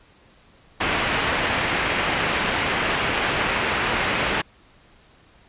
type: low-pass noise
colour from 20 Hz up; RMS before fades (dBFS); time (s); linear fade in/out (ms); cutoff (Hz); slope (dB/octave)
white; -23; 0.8-4.42; 10; 2800; 24
effects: pink hiss -54 dBFS RMS until 5.48 s + resampled to 8000 Hz